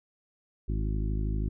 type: harmonic tone with a mistuned harmonic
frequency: 52.6 Hz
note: G#1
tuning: 23 cents sharp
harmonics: 1 / 2 / 3 / 4 / 5 / 6 / 7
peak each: -28 / -34 / -38 / -40 / -42 / -44 / -45 dBFS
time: 0.68-1.49 s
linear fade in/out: 10 ms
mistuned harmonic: 7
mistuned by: -19 cents
effects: none